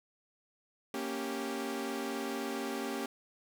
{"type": "chord", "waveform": "sawtooth", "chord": "G diminished", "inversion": "first", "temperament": "equal", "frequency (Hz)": [233.1, 277.2, 392], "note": ["Bb3", "Db4", "G4"], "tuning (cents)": [0, 0, 0], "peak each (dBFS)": [-36, -35, -35], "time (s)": [0.94, 3.06], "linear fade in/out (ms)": 2, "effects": []}